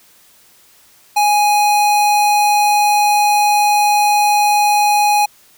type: tone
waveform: square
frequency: 830.6 Hz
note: G#5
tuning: in tune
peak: -11 dBFS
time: 1.16-5.26 s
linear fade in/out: 10 ms
effects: white hiss -49 dBFS RMS until 5.57 s